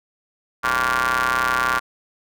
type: ring-modulated tone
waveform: sawtooth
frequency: 123.47 Hz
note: B2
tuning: in tune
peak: -11 dBFS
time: 0.63-1.8 s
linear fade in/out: 20 ms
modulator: 1280 Hz
effects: none